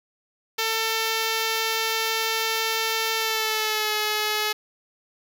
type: tone with pitch glide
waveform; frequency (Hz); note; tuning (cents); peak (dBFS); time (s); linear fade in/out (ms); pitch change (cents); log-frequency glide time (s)
5% pulse; 447 to 425.6; A4 to G#4; +27 to +42; -11; 0.58-4.53; 10; -85; 3.16-3.94
effects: none